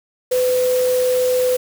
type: tone in noise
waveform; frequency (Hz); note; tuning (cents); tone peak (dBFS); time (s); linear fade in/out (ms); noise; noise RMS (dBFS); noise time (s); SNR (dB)
sine; 504; B4; +35; -14; 0.31-1.57; 10; white; -29; 0.31-1.57; +12
effects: none